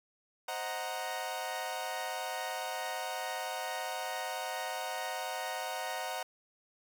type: chord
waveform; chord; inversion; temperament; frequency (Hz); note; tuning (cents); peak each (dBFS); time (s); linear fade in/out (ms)
sawtooth; C half-diminished seventh; none; equal; 523.3 / 622.3 / 740 / 932.3; C5 / Eb5 / Gb5 / Bb5; 0 / 0 / 0 / 0; -40 / -39 / -35 / -37; 0.48-6.23; 5
effects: none